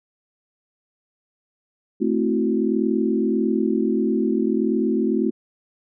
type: chord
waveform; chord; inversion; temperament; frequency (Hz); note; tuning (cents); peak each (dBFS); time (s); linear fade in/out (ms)
sine; F# half-diminished seventh; first; equal; 220 / 261.6 / 329.6 / 370; A3 / C4 / E4 / F#4; 0 / 0 / 0 / 0; -22 / -24 / -24 / -24; 2-5.31; 20
effects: none